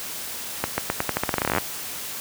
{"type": "accelerating click train", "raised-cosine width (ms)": 0.5, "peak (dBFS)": -6, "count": 20, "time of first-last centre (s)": [0.64, 1.583], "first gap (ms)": 140, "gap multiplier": 0.86, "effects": ["white hiss -33 dBFS RMS until 2.2 s", "high-pass 60 Hz 12 dB/octave"]}